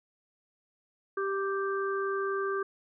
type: harmonic tone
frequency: 392 Hz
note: G4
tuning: in tune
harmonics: 1 / 3 / 4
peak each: -30 / -34 / -37 dBFS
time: 1.17-2.63 s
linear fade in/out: 5 ms
effects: none